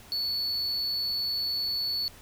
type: tone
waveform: triangle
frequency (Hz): 4435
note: C#8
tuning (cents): 0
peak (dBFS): -26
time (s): 0.12-2.08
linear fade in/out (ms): 0
effects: added 86 Hz sine -57 dBFS peak until 2.21 s + pink hiss -51 dBFS RMS until 2.21 s